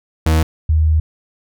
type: tone pair in turn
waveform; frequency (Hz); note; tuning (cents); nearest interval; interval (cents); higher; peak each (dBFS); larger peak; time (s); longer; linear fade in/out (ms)
40% pulse / sine; 79.6 / 78.32; D#2 / D#2; +40 / +12; unison; 28; first; -10; neither; 0.26-0.43 / 0.69-1; second; 5
effects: none